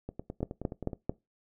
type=two click trains; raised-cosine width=2 ms; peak=-24 / -16 dBFS; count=9 / 4; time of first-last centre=0.09-0.932 / 0.43-1.095 s; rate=9.5 / 4.51 Hz; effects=noise-tail reverb RT60 0.2 s tail -20 dB re dry